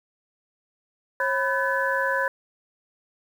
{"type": "tone cluster", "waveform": "sine", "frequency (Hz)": [542, 996, 1517, 1721], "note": ["C#5", "B5", "F#6", "A6"], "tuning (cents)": [-39, 14, 43, -39], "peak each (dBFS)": -27, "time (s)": [1.2, 2.28], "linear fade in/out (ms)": 2, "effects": ["8-bit"]}